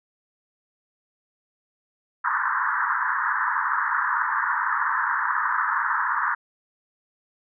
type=band-pass noise; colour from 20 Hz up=pink; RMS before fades=-24 dBFS; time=2.24-6.35 s; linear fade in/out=10 ms; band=920 to 1800 Hz; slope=96 dB/octave; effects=none